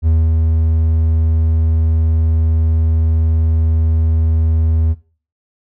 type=tone with ADSR envelope; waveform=triangle; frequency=80.4 Hz; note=E2; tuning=43 cents flat; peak=-7 dBFS; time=0.02-4.95 s; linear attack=48 ms; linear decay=220 ms; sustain=-2 dB; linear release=37 ms; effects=noise-tail reverb RT60 0.4 s tail -18 dB re dry